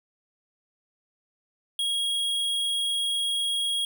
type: tone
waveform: square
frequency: 3292 Hz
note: G#7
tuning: 16 cents flat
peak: -25 dBFS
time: 1.79-3.85 s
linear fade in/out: 2 ms
effects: none